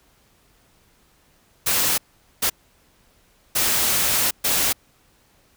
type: noise bursts at uneven times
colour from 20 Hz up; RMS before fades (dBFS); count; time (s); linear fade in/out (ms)
white; -20; 4; 1.66-1.98 / 2.42-2.5 / 3.55-4.31 / 4.44-4.73; 10
effects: pink hiss -59 dBFS RMS until 5.56 s